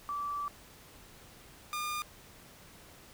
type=tone pair in turn; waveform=sine / sawtooth; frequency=1160 / 1209.5 Hz; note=D6 / D#6; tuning=-22 / -49 cents; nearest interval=minor second; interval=73 cents; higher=second; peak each=-33 / -30 dBFS; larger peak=second; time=0.09-0.48 / 1.73-2.02 s; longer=first; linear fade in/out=0 ms; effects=pink hiss -55 dBFS RMS until 3.13 s